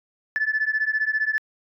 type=beating tone pair; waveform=sine; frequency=1733 / 1748 Hz; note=A6 / A6; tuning=-27 / -12 cents; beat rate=15 Hz; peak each=-23 dBFS; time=0.36-1.38 s; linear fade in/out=0 ms; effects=tanh soft clip ceiling -14 dBFS